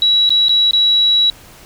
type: tone with dropouts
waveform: sine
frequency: 3900 Hz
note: B7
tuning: 23 cents flat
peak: -9 dBFS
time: 0.02-1.3 s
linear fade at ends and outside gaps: 1 ms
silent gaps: 0.292-0.304 / 0.484-0.493 / 0.71-0.733 s
effects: pink hiss -41 dBFS RMS until 1.65 s